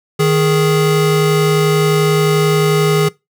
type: tone pair together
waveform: square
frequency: 155.56 / 415.3 Hz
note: D#3 / G#4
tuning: 0 / 0 cents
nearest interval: octave + perfect fourth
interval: 1700 cents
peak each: -14 dBFS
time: 0.19-3.09 s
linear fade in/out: 10 ms
effects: noise-tail reverb RT60 0.2 s tail -21 dB re dry